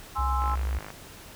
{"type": "chord", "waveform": "sine", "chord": "Ab augmented", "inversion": "none", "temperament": "equal", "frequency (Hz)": [830.6, 1046.5, 1318.5], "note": ["Ab5", "C6", "E6"], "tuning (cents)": [0, 0, 0], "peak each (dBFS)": -31, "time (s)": [0.15, 0.56], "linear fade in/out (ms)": 20}
{"type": "tone with vibrato", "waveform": "sine", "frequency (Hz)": 65.41, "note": "C2", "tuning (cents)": 0, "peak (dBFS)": -25, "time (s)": [0.18, 0.79], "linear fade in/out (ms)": 10, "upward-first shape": "sine", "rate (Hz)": 3.4, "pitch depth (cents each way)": 12}
{"type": "click train", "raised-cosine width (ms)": 0.5, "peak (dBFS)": -24, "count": 26, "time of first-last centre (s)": [0.42, 0.904], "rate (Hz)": 51.7}
{"effects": ["pink hiss -46 dBFS RMS until 1.35 s"]}